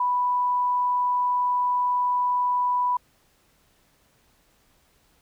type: tone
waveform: sine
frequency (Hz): 987.8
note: B5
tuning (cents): 0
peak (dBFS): -20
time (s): 0-2.97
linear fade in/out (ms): 5
effects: pink hiss -63 dBFS RMS until 5.21 s